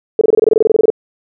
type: tone bursts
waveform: sine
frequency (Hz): 438.6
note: A4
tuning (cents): -6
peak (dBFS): -5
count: 16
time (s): 0.19-0.902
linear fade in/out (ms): 2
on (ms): 22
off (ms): 24
effects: none